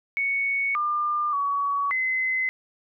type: tone with pitch steps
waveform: sine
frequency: 2221 / 1200 / 1129 / 2045 Hz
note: C#7 / D6 / C#6 / C7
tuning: +3 / +37 / +31 / -40 cents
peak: -22 dBFS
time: 0.17-2.49 s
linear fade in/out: 0 ms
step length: 580 ms
effects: none